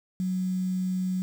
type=tone with quantisation; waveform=sine; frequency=185 Hz; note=F#3; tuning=in tune; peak=-25 dBFS; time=0.2-1.22 s; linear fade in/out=0 ms; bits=8; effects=none